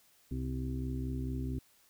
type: harmonic tone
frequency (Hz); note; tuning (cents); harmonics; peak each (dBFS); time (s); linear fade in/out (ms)
64.5; C2; -24; 1 / 2 / 4 / 5 / 6; -37 / -38 / -39 / -48 / -48; 0.31-1.59; 5
effects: white hiss -66 dBFS RMS until 1.89 s